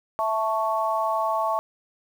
sine chord, A major, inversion second, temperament equal, 659.3 / 880 / 1108.7 Hz, E5 / A5 / C#6, 0 / 0 / 0 cents, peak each -26 dBFS, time 0.19-1.59 s, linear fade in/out 0 ms, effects 8-bit

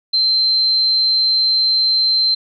sine tone, 4115 Hz, C8, 30 cents flat, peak -12 dBFS, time 0.13-2.35 s, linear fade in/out 10 ms, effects none

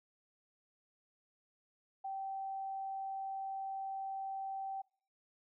sine tone, 776 Hz, G5, 18 cents flat, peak -38 dBFS, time 2.04-4.82 s, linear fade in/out 10 ms, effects noise-tail reverb RT60 0.5 s tail -25 dB re dry

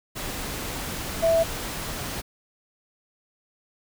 sine tone in noise, 659.3 Hz, E5, in tune, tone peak -17 dBFS, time 1.22-1.44 s, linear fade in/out 20 ms, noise pink, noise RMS -32 dBFS, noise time 0.15-2.22 s, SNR +12 dB, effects none

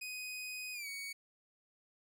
sawtooth tone with pitch glide, 2500 to 2240 Hz, D#7 to C#7, +8 to +18 cents, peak -38 dBFS, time 0.01-1.13 s, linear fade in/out 10 ms, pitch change -190 cents, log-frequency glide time 0.73-0.88 s, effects none

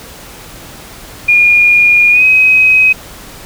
sine tone with pitch glide, 2428 to 2530 Hz, D#7 to D#7, -43 to +28 cents, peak -4 dBFS, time 1.28-2.93 s, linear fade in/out 10 ms, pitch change +71 cents, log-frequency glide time 2.11-2.24 s, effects pink hiss -32 dBFS RMS until 3.45 s

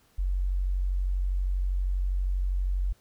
sine tone, 46.25 Hz, F#1, in tune, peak -24 dBFS, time 0.18-2.93 s, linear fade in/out 10 ms, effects pink hiss -64 dBFS RMS until 3 s

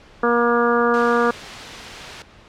harmonic tone, 237.5 Hz, A#3, 33 cents sharp, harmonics 1 / 2 / 3 / 4 / 5 / 6 / 7, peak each -22 / -18 / -26 / -26 / -21 / -24 / -29 dBFS, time 0.23-1.31 s, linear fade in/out 5 ms
white noise, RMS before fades -32 dBFS, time 0.94-2.22 s, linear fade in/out 0 ms
effects pink hiss -47 dBFS RMS until 2.48 s + low-pass 4000 Hz 12 dB/octave

